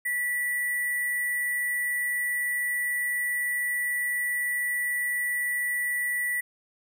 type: tone with sample-and-hold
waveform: sine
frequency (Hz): 1956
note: B6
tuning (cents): -17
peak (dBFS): -25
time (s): 0.05-6.41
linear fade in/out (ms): 10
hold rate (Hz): 11025
effects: none